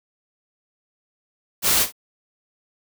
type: noise with echo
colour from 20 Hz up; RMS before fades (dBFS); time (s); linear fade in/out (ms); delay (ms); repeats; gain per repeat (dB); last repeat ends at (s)
white; -18; 1.62-1.87; 50; 54; 1; -15; 1.924
effects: none

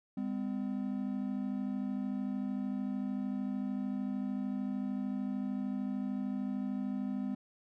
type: tone pair together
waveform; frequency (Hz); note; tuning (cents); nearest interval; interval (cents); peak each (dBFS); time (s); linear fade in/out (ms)
triangle; 202 / 255.3; G#3 / C4; -48 / -42; major third; 406; -34 / -34; 0.17-7.35; 5
effects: none

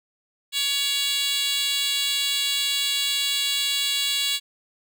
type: tone with high-pass filter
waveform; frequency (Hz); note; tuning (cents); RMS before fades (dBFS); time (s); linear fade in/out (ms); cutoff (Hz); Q
10% pulse; 562; C#5; +24; -24; 0.52-4.4; 50; 3700; 2.3
effects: none

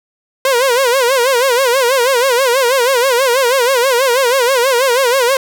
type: tone with vibrato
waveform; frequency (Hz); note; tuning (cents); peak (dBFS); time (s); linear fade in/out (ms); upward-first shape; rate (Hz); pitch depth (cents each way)
sawtooth; 508; B4; +49; -6; 0.45-5.37; 2; sine; 6.2; 140
effects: none

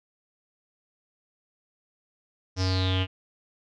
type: tone with low-pass filter sweep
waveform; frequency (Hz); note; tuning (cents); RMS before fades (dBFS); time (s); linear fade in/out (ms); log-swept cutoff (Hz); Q
square; 93.4; F#2; +17; -25; 2.56-3.07; 50; 5600 to 2800; 8.4
effects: none

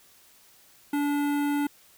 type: tone with notch filter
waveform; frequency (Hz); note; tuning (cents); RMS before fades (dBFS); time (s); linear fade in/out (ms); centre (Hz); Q
square; 288.9; D4; -28; -26; 0.93-1.67; 5; 5300; 0.64
effects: white hiss -57 dBFS RMS until 1.97 s

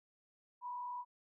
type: tone with frequency modulation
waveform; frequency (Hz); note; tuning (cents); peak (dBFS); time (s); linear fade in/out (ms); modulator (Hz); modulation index
sine; 980; B5; -14; -40; 0.61-1.05; 50; 40.2; 0.6
effects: none

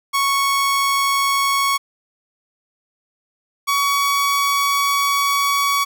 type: tone pair in turn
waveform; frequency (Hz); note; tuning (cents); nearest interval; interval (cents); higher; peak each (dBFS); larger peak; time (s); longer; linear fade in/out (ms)
sawtooth; 1108.7 / 1126.8; C#6 / C#6; 0 / +28; unison; 28; second; -12; neither; 0.13-1.78 / 3.67-5.85; second; 20
effects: none

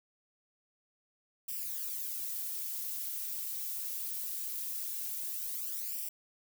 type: noise with flanger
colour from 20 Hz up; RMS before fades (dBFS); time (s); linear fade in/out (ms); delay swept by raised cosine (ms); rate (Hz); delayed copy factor
violet; -38; 1.48-6.09; 5; 0.37 to 6.07; 0.22; +0.75
effects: none

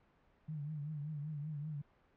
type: tone with vibrato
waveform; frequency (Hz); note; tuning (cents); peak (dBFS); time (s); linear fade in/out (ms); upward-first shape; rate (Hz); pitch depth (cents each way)
sine; 149.8; D3; +35; -39; 0.48-1.82; 10; triangle; 5.2; 100
effects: pink hiss -70 dBFS RMS until 2.16 s + low-pass 2000 Hz 12 dB/octave

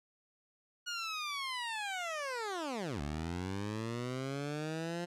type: linear two-way sweep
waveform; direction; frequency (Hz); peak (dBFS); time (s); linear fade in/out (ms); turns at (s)
15% pulse; down then up; 1450 to 70.2 to 175.8; -30; 0.86-5.06; 20; 3.01
effects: low-pass 8000 Hz 12 dB/octave

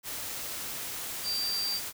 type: tone in noise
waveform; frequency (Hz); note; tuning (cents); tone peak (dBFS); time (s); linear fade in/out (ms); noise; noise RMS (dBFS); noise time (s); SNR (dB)
sine; 4699; D8; 0; -29; 1.23-1.81; 50; white; -37; 0.03-1.93; +5
effects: none

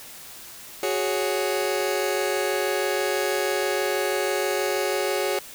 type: chord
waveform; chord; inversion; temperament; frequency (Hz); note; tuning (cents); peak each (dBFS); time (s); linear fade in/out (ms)
sawtooth; F# suspended second; none; just; 370 / 416.2 / 555; F#4 / G#4 / C#5; 0 / +4 / +2; -23; 0.83-5.39; 2
effects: white hiss -42 dBFS RMS until 5.54 s

